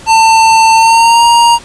square tone with pitch glide, 895 to 938.4 Hz, A5 to A#5, +29 to +11 cents, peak -4 dBFS, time 0.06-1.59 s, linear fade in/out 50 ms, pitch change +82 cents, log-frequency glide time 0.74-1.25 s, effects pink hiss -33 dBFS RMS until 1.64 s + resampled to 22050 Hz

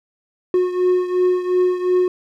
triangle beating tone pair, 362.7 / 365.5 Hz, F#4 / F#4, -34 / -21 cents, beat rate 2.8 Hz, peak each -14 / -19 dBFS, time 0.54-2.08 s, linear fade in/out 2 ms, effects none

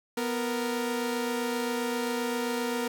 sawtooth tone pair together, 246.3 / 465 Hz, B3 / A#4, -5 / -4 cents, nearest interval major seventh, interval 1101 cents, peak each -27 dBFS, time 0.17-2.88 s, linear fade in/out 5 ms, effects none

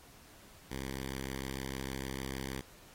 5% pulse tone with notch filter, 66.6 Hz, C2, 31 cents sharp, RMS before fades -40 dBFS, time 0.7-2.62 s, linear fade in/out 20 ms, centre 660 Hz, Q 1.1, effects pink hiss -58 dBFS RMS until 2.94 s + AAC 48 kbps

